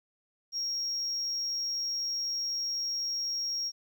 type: tone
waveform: sine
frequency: 5588 Hz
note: F8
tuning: in tune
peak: -28 dBFS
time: 0.52-3.72 s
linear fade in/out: 50 ms
effects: tanh soft clip ceiling -28 dBFS + 11-bit